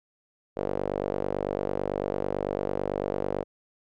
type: tone with band-pass filter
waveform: sawtooth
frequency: 49 Hz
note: G1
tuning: in tune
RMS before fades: -30 dBFS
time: 0.56-3.44 s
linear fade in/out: 20 ms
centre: 510 Hz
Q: 2.6
effects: none